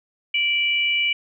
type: tone pair together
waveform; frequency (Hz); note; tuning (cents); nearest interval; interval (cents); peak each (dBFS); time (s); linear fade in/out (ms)
sine; 2333 / 2939; D7 / F#7; -12 / -12; major third; 400; -20 / -22; 0.34-1.13; 5
effects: none